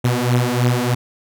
sawtooth beating tone pair, 121.2 / 124.4 Hz, B2 / B2, -32 / +13 cents, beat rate 3.2 Hz, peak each -14 dBFS, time 0.04-0.95 s, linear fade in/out 10 ms, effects none

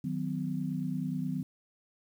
sine chord, B major, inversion first, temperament equal with one note detuned, 155.56 / 185 / 252.7 Hz, D#3 / F#3 / B3, 0 / 0 / +40 cents, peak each -35 / -35 / -35 dBFS, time 0.04-1.43 s, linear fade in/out 5 ms, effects 10-bit

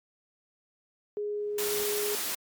sine tone, 415.3 Hz, G#4, in tune, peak -29 dBFS, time 1.17-2.15 s, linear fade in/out 0 ms
brown noise with exponential growth, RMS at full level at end -33 dBFS, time 1.23-1.83 s, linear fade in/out 1 ms, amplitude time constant 130 ms
white noise, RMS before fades -32 dBFS, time 1.58-2.35 s, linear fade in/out 5 ms
effects high-pass 200 Hz 12 dB/octave + MP3 96 kbps

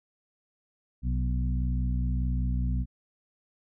harmonic tone with a mistuned harmonic, 61.74 Hz, B1, in tune, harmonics 1 / 2 / 3 / 4, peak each -26 / -32 / -36 / -38 dBFS, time 1.02-2.86 s, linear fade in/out 50 ms, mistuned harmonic 2, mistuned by +45 cents, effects none

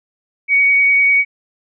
sine tone with vibrato, 2245 Hz, C#7, 21 cents sharp, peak -9 dBFS, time 0.48-1.25 s, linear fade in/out 50 ms, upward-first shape sine, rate 10 Hz, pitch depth 13 cents each way, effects none

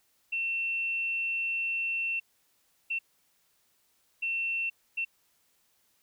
sine tone bursts at uneven times, 2700 Hz, E7, 41 cents sharp, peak -28 dBFS, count 4, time 0.32-2.2 / 2.9-2.99 / 4.22-4.7 / 4.97-5.05 s, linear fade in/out 10 ms, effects white hiss -70 dBFS RMS until 6.02 s

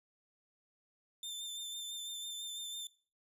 sawtooth tone with vibrato, 3570 Hz, A7, 24 cents sharp, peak -38 dBFS, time 1.23-2.87 s, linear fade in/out 2 ms, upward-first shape sine, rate 6 Hz, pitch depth 22 cents each way, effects noise-tail reverb RT60 0.4 s tail -19 dB re dry + resampled to 32000 Hz

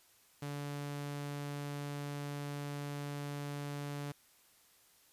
sawtooth tone, 144 Hz, D3, 34 cents flat, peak -35 dBFS, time 0.42-4.12 s, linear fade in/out 5 ms, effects white hiss -66 dBFS RMS until 5.12 s + resampled to 32000 Hz

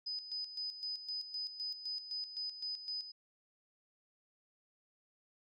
sine tone with tremolo, 5000 Hz, D#8, 8 cents sharp, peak -37 dBFS, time 0.06-3.12 s, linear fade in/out 10 ms, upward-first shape square, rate 3.9 Hz, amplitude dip 65%, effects none

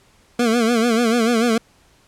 25% pulse tone with vibrato, 232 Hz, A#3, 8 cents flat, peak -11 dBFS, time 0.39-1.58 s, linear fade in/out 5 ms, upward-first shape sine, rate 6.8 Hz, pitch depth 94 cents each way, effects pink hiss -55 dBFS RMS until 2.07 s + low-pass 10000 Hz 12 dB/octave

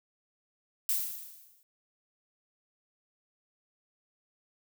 violet noise with exponential decay, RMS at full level -27 dBFS, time 0.89-1.63 s, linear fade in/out 1 ms, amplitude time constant 160 ms, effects none

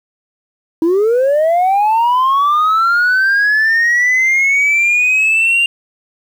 sine linear sweep, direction up, 316.2 to 2798 Hz, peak -7 dBFS, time 0.82-5.66 s, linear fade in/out 2 ms, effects tanh soft clip ceiling -8 dBFS + 7-bit

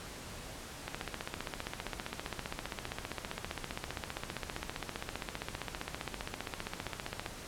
click train, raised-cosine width 0.3 ms, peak -20 dBFS, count 98, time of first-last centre 0.88-7.262 s, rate 15.2 Hz, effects pink hiss -46 dBFS RMS until 7.47 s + low-pass 11000 Hz 12 dB/octave

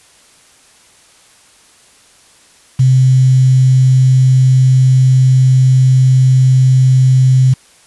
sine tone with quantisation, 130 Hz, C3, 11 cents flat, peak -5 dBFS, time 2.79-7.54 s, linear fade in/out 10 ms, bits 5, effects white hiss -46 dBFS RMS until 7.86 s + resampled to 24000 Hz

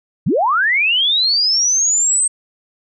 sine linear sweep, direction up, 106.8 to 8372 Hz, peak -12 dBFS, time 0.26-2.28 s, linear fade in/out 10 ms, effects none

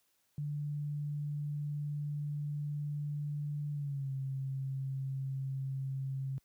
sine tone with pitch glide, 146.83 to 134.64 Hz, D3 to C3, 0 to +50 cents, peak -34 dBFS, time 0.38-6.38 s, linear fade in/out 0 ms, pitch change -150 cents, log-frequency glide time 3.72-4.12 s, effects white hiss -75 dBFS RMS until 6.44 s + high-pass 60 Hz 12 dB/octave

